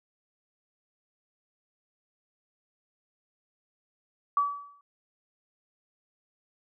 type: tone with exponential decay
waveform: sine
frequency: 1146 Hz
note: D6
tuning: 43 cents flat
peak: -19 dBFS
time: 4.37-4.81 s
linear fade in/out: 2 ms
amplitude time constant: 94 ms
effects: none